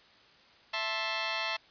10% pulse chord, A minor, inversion second, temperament just, 660 / 880 / 1056 Hz, E5 / A5 / C6, +2 / 0 / +16 cents, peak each -27 dBFS, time 0.73-1.57 s, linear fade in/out 10 ms, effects white hiss -59 dBFS RMS until 1.7 s + resampled to 11025 Hz

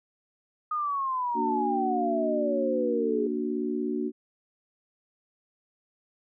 sine exponential sweep, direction down, 1244.5 to 411.1 Hz, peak -26 dBFS, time 0.71-3.27 s, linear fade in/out 5 ms
sine chord, Bb augmented, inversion none, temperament equal, 233.1 / 293.7 / 370 Hz, Bb3 / D4 / F#4, 0 / 0 / 0 cents, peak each -31 dBFS, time 1.34-4.12 s, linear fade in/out 50 ms
effects none

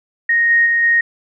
sine tone with level steps, 1864.7 Hz, A#6, in tune, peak -11 / -9 / -12 / -10 dBFS, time 0.29-1.01 s, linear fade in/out 5 ms, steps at 0.49 / 0.65 / 0.82 s, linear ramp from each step 20 ms, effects none

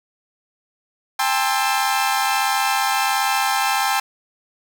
sawtooth chord, A minor seventh, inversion third, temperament equal with one note detuned, 798.6 / 880 / 1046.5 / 1318.5 Hz, G5 / A5 / C6 / E6, +32 / 0 / 0 / 0 cents, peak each -17 / -20 / -21 / -22 dBFS, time 1.19-4 s, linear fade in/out 5 ms, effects none

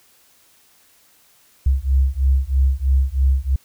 sine beating tone pair, 65.41 / 68.51 Hz, C2 / C#2, 0 / -20 cents, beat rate 3.1 Hz, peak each -17 dBFS, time 1.66-3.56 s, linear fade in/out 5 ms, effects white hiss -55 dBFS RMS until 3.64 s

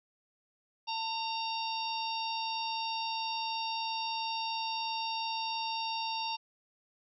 harmonic tone with a mistuned harmonic, 923 Hz, A#5, 17 cents flat, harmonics 1 / 3 / 4 / 5 / 6, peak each -35 / -40 / -41 / -42 / -43 dBFS, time 0.87-6.37 s, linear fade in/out 20 ms, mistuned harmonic 1, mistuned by -45 cents, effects none

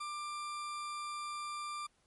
40% pulse tone, 1186 Hz, D6, 17 cents sharp, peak -38 dBFS, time 0-1.87 s, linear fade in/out 10 ms, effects pink hiss -73 dBFS RMS until 2.06 s + MP3 48 kbps

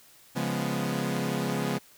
sawtooth chord, C# dominant seventh, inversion none, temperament equal, 138.59 / 174.61 / 207.7 / 246.9 Hz, C#3 / E#3 / G#3 / B3, 0 / 0 / 0 / 0 cents, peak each -29 dBFS, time 0.35-1.79 s, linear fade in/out 20 ms, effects white hiss -56 dBFS RMS until 1.97 s

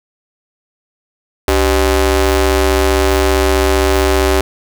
sawtooth ring-modulated tone, 224.7 Hz, A3, 37 cents sharp, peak -3 dBFS, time 1.48-4.41 s, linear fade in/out 2 ms, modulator 160 Hz, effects none

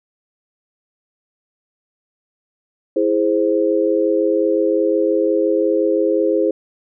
sine chord, E augmented, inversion none, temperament equal, 329.6 / 415.3 / 523.3 Hz, E4 / G#4 / B#4, 0 / 0 / 0 cents, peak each -18 dBFS, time 2.96-6.51 s, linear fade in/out 5 ms, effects none

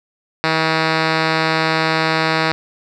5% pulse tone with low-pass filter, 160 Hz, D#3, 49 cents sharp, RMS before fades -17 dBFS, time 0.44-2.52 s, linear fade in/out 0 ms, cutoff 3700 Hz, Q 2.4, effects none

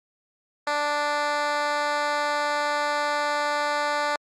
10% pulse tone with high-pass filter, 293.7 Hz, D4, in tune, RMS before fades -25 dBFS, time 0.67-4.16 s, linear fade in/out 2 ms, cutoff 650 Hz, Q 1.2, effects low-pass 6000 Hz 12 dB/octave + Opus 48 kbps

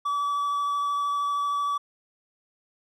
triangle tone with vibrato, 1148 Hz, D6, 40 cents flat, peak -22 dBFS, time 0.05-1.78 s, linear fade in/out 10 ms, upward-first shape triangle, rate 13 Hz, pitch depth 10 cents each way, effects none

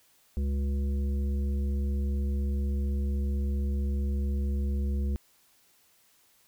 harmonic tone with a mistuned harmonic, 69.3 Hz, C#2, in tune, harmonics 1 / 3 / 5 / 7, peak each -26 / -36 / -45 / -49 dBFS, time 0.37-5.16 s, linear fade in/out 0 ms, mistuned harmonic 5, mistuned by +68 cents, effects white hiss -64 dBFS RMS until 6.47 s

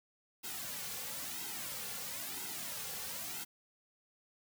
white noise with flanger, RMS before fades -42 dBFS, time 0.43-3.45 s, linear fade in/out 20 ms, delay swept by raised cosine 1.7 to 3.2 ms, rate 1 Hz, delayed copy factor -0.8, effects none

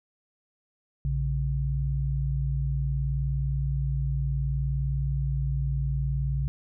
sine tone pair together, 59.25 / 138.59 Hz, A#1 / C#3, +29 / 0 cents, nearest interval octave + minor third, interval 1471 cents, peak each -27 dBFS, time 1.05-6.48 s, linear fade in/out 0 ms, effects none

